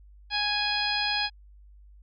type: harmonic tone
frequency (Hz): 830.6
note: G#5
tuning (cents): 0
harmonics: 1 / 2 / 3 / 4 / 5 / 6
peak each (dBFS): -32 / -32 / -32 / -32 / -32 / -32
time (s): 0.3-1.3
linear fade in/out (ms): 50
effects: added 50 Hz sine -49 dBFS peak until 2.02 s